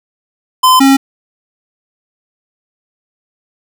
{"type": "tone pair in turn", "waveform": "square", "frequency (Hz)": [1025, 271.5], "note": ["C6", "C#4"], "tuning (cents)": [-36, -36], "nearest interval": "octave + major seventh", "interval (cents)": 2300, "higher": "first", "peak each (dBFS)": -5, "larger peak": "neither", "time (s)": [[0.63, 0.8], [0.8, 0.97]], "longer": "neither", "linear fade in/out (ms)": 10, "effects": []}